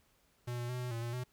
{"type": "tone with pitch steps", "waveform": "square", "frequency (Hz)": [121.7, 120.6, 124.9, 124.2, 115.7, 118.3, 125.2], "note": ["B2", "B2", "B2", "B2", "A#2", "A#2", "B2"], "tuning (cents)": [-25, -41, 20, 10, -13, 26, 24], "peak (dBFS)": -37, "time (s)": [0.47, 1.24], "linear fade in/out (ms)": 10, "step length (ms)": 110, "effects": ["pink hiss -71 dBFS RMS until 1.32 s"]}